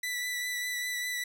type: tone with vibrato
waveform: sawtooth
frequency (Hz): 1975.5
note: B6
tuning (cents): 0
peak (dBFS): -28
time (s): 0.03-1.24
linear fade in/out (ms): 5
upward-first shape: triangle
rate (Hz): 5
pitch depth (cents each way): 20
effects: none